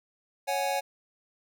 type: chord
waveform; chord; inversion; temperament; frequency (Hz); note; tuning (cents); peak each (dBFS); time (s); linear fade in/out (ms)
square; C# suspended fourth; none; just; 554.4 / 739.2 / 831.5; C#5 / F#5 / G#5; 0 / -2 / +2; -32; 0.47-0.81; 20
effects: none